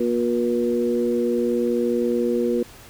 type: tone cluster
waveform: sine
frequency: 238.5 / 359.3 / 479.6 Hz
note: A#3 / F4 / A#4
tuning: +40 / +49 / +49 cents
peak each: -23 dBFS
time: 0-2.63 s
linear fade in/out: 5 ms
effects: pink hiss -45 dBFS RMS until 2.89 s